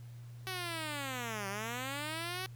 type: linear two-way sweep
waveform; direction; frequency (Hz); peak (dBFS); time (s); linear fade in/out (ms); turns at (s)
5% pulse; down then up; 380.7 to 192.3 to 380.7; -26; 0.47-2.46; 0; 1.48
effects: added 119 Hz sine -46 dBFS peak until 2.55 s + pink hiss -64 dBFS RMS until 2.55 s